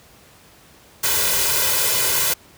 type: noise with comb filter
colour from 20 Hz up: white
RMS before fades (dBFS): -19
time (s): 1.03-2.34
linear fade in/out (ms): 10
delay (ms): 2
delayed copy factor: +0.75
effects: pink hiss -49 dBFS RMS until 2.57 s + high-pass 60 Hz 12 dB/octave